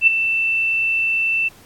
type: tone with ADSR envelope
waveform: sine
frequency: 2669 Hz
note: E7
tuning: 21 cents sharp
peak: -6 dBFS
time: 0.01-1.49 s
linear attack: 64 ms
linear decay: 7 ms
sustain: -10 dB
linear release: 15 ms
effects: pink hiss -48 dBFS RMS until 1.65 s + AAC 64 kbps